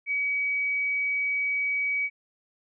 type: tone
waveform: sine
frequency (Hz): 2270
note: C#7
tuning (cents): +41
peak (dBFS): -24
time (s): 0.06-2.1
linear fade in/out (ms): 50
effects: none